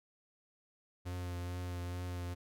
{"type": "tone with vibrato", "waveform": "45% pulse", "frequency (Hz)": 88.9, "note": "F2", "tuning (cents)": 31, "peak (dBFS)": -38, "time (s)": [1.05, 2.35], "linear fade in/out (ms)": 20, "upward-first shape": "triangle", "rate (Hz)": 2.3, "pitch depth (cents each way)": 22, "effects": []}